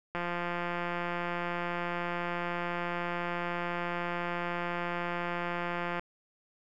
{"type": "click train", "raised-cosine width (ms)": 0.5, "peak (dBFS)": -19, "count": 1018, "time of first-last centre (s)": [0.15, 5.995], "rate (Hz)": 174, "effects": []}